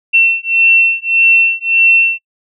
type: beating tone pair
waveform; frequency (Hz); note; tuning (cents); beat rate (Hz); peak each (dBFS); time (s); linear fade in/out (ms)
sine; 2701 / 2702.7; E7 / E7; +42 / +43; 1.7; -11; 0.13-2.19; 20
effects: noise-tail reverb RT60 0.1 s tail -25 dB re dry